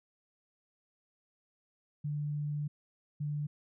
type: tone bursts at uneven times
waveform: sine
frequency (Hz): 147.6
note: D3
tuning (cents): +9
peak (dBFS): -32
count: 2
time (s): 2.04-2.68 / 3.2-3.47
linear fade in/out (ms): 10
effects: none